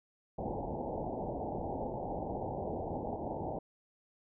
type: low-pass noise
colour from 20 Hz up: white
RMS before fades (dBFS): -38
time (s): 0.38-3.59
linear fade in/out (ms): 5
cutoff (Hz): 880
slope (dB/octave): 96
effects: none